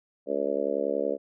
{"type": "harmonic tone", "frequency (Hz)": 70.7, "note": "C#2", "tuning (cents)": 35, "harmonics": [3, 4, 5, 6, 7, 8, 9], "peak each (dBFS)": [-39, -34, -36, -32, -30, -30, -37], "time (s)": [0.26, 1.18], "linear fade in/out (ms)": 50, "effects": []}